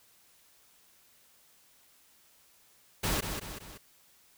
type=noise with echo; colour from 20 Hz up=pink; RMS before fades=-30 dBFS; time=3.03-3.21 s; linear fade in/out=10 ms; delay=190 ms; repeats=3; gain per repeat=-6 dB; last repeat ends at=3.78 s; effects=white hiss -63 dBFS RMS until 4.37 s